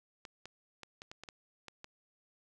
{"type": "clicks", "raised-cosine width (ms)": 0.2, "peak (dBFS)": -29, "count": 9, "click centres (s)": [0.252, 0.456, 0.833, 1.019, 1.115, 1.236, 1.288, 1.683, 1.844], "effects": []}